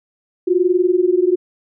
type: tone pair together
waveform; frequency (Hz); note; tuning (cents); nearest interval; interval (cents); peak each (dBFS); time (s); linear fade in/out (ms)
sine; 350.2 / 371; F4 / F#4; +5 / +5; minor second; 100; -15; 0.47-1.36; 10
effects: none

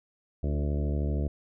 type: harmonic tone with a mistuned harmonic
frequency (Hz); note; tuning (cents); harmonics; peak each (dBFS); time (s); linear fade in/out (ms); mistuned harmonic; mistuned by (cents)
73; D2; -10; 1 / 2 / 3 / 4 / 5 / 6 / 7 / 8 / 9; -27 / -33 / -37 / -39 / -41 / -43 / -44 / -45 / -46; 0.43-1.28; 5; 5; -17
effects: none

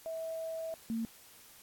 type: tone pair in turn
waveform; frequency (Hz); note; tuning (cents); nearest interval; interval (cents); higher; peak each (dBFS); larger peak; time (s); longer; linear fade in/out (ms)
sine; 650 / 227; E5 / A#3; -24 / -46; octave + tritone; 1822; first; -36 / -32; second; 0.06-0.74 / 0.9-1.05; first; 0
effects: white hiss -57 dBFS RMS until 1.62 s + AAC 64 kbps

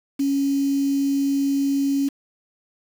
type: tone with quantisation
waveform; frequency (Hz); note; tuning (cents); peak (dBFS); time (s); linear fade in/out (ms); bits
sine; 277.2; C#4; 0; -18; 0.19-2.09; 10; 6
effects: none

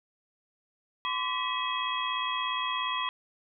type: tone cluster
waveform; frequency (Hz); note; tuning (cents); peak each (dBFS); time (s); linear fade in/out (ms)
sine; 1025 / 1142 / 1957 / 2553 / 3289; C6 / D6 / B6 / D#7 / G#7; -36 / -49 / -16 / +44 / -18; -32 / -35 / -38 / -38 / -34; 1.05-3.09; 0
effects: none

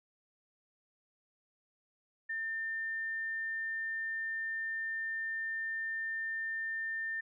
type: tone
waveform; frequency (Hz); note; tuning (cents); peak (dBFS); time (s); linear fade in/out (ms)
sine; 1800; A6; +39; -34; 2.29-7.21; 10
effects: none

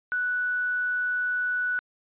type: tone with quantisation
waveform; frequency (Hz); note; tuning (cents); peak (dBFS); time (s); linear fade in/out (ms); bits
sine; 1480; F#6; 0; -24; 0.12-1.79; 0; 7
effects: resampled to 8000 Hz

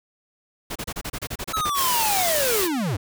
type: noise bursts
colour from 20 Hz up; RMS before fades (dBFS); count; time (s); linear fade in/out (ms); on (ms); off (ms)
pink; -30; 12; 0.7-1.702; 10; 56; 30
type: linear sweep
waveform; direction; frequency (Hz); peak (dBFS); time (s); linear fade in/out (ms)
square; down; 1318.5 to 82.6; -23; 1.53-2.97; 10
type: noise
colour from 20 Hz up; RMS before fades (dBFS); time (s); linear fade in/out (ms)
white; -24; 1.74-2.69; 50
effects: none

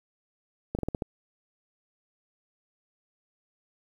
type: slowing click train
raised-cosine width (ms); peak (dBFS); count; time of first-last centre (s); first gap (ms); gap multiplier
2; -16; 6; 0.75-1.022; 38; 1.18
effects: 9-bit

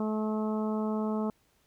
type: harmonic tone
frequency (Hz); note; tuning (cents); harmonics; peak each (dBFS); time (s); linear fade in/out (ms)
215.7; A3; -34; 1 / 2 / 3 / 4 / 5 / 6; -29 / -35 / -39 / -41 / -43 / -45; 0-1.3; 2
effects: pink hiss -69 dBFS RMS until 1.66 s

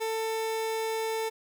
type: tone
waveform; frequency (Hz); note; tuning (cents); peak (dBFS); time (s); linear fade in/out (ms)
30% pulse; 445; A4; +20; -26; 0-1.3; 20
effects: none

